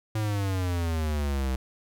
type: exponential sweep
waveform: square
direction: down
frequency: 110 to 63.8 Hz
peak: -26 dBFS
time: 0.15-1.56 s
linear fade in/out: 5 ms
effects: none